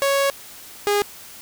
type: tone pair in turn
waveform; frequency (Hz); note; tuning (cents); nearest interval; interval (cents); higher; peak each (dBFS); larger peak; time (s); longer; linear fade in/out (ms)
sawtooth; 554.4 / 409.8; C#5 / G#4; 0 / -23; perfect fourth; 523; first; -13; neither; 0.02-0.3 / 0.87-1.02; first; 0
effects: white hiss -41 dBFS RMS until 1.41 s